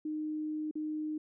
sine tone with dropouts, 307.2 Hz, D#4, 22 cents flat, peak -33 dBFS, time 0.05-1.18 s, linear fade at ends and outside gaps 5 ms, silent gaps 0.712-0.754 s, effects none

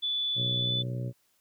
sine tone with pitch glide, 3468 to 3490 Hz, A7 to A7, -26 to -15 cents, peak -27 dBFS, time 0.02-0.83 s, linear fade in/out 20 ms, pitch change +11 cents, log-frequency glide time 0.55-0.72 s
harmonic tone, 61.74 Hz, B1, in tune, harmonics 2 / 3 / 4 / 5 / 6 / 7 / 8 / 9, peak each -31 / -41 / -46 / -47 / -47 / -50 / -55 / -45 dBFS, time 0.35-1.13 s, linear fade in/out 50 ms
effects white hiss -70 dBFS RMS until 1.4 s

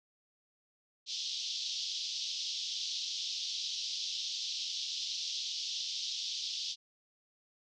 pink band-pass noise, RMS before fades -38 dBFS, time 1.06-6.76 s, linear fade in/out 50 ms, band 3200 to 5800 Hz, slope 48 dB/octave, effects none

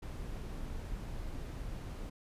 brown noise, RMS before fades -41 dBFS, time 0.02-2.1 s, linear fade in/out 10 ms, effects resampled to 32000 Hz

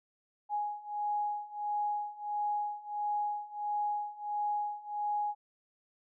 sine beating tone pair, 830.6 / 832.1 Hz, G#5 / G#5, 0 / +3 cents, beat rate 1.5 Hz, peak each -36 / -34 dBFS, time 0.49-5.35 s, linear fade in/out 50 ms, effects none

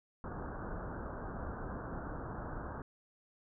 pink low-pass noise, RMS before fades -42 dBFS, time 0.24-2.82 s, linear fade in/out 2 ms, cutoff 1600 Hz, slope 96 dB/octave, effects none

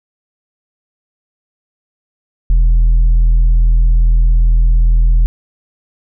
sine tone with tanh clipping, 41.2 Hz, E1, in tune, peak -7 dBFS, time 2.5-5.26 s, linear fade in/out 0 ms, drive 3 dB, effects none

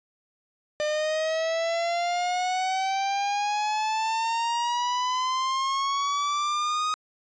45% pulse exponential sweep, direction up, 600 to 1253 Hz, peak -24 dBFS, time 0.8-6.94 s, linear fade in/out 0 ms, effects resampled to 16000 Hz

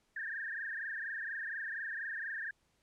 sine tone with frequency modulation, 1716 Hz, A6, 44 cents flat, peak -37 dBFS, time 0.16-2.51 s, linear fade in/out 5 ms, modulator 24.2 Hz, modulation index 5.6, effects pink hiss -75 dBFS RMS until 2.82 s + low-pass 10000 Hz 12 dB/octave

